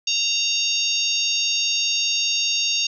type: harmonic tone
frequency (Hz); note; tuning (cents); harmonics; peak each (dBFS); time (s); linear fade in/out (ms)
925; A#5; -14; 3 / 4 / 5 / 6 / 7; -24 / -25 / -26 / -27 / -27; 0.07-2.87; 5
effects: none